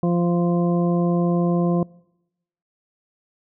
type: harmonic tone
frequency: 173.6 Hz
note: F3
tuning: 10 cents flat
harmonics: 1 / 2 / 3 / 4 / 6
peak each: -18 / -24 / -28 / -30 / -34 dBFS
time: 0.03-1.83 s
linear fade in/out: 2 ms
effects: noise-tail reverb RT60 0.9 s tail -25 dB re dry